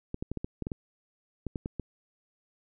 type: clicks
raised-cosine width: 3 ms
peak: -20 dBFS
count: 12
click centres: 0.144 / 0.225 / 0.316 / 0.373 / 0.445 / 0.623 / 0.669 / 0.718 / 1.467 / 1.558 / 1.659 / 1.797 s
effects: none